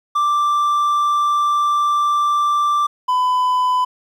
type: tone pair in turn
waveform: triangle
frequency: 1176 / 1003.6 Hz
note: D6 / B5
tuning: +2 / +28 cents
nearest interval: minor third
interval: 274 cents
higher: first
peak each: -12 dBFS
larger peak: neither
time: 0.15-2.87 / 3.08-3.85 s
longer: first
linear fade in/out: 10 ms
effects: 9-bit